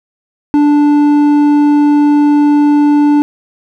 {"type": "tone with hard clipping", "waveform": "sine", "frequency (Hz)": 293, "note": "D4", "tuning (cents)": -4, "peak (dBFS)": -7, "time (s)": [0.54, 3.22], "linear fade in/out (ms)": 0, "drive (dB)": 6, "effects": []}